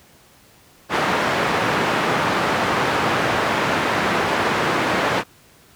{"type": "band-pass noise", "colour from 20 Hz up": "white", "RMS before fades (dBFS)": -20, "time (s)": [0.89, 5.24], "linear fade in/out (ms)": 50, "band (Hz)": [110, 1500], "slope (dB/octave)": 12, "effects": ["pink hiss -51 dBFS RMS until 5.75 s", "high-pass 60 Hz 12 dB/octave"]}